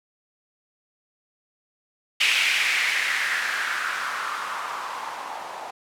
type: noise with low-pass filter sweep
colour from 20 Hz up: violet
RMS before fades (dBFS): -26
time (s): 2.2-5.71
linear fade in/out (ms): 10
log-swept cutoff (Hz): 2600 to 780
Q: 3.6
effects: none